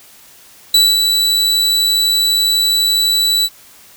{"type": "tone with ADSR envelope", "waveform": "40% pulse", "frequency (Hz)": 3951, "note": "B7", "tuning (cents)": 0, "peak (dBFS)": -5, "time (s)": [0.74, 3.49], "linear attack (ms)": 4, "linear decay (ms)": 220, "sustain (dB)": -5, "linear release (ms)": 44, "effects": ["white hiss -43 dBFS RMS until 3.96 s"]}